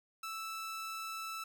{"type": "tone", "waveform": "sawtooth", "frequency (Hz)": 1318.5, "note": "E6", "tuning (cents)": 0, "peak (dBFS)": -36, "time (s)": [0.23, 1.44], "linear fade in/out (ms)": 5, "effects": []}